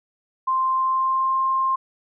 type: tone with pitch glide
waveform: sine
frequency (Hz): 1046.5 to 1058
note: C6 to C6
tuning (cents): 0 to +19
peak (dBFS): -18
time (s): 0.47-1.76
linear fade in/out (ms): 10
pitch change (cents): +19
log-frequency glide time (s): 0.69-1.41
effects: none